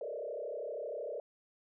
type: tone with frequency modulation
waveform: sine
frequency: 528 Hz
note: C5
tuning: 16 cents sharp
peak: -37 dBFS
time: 0.01-1.2 s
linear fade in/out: 2 ms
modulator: 32.8 Hz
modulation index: 2.9
effects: none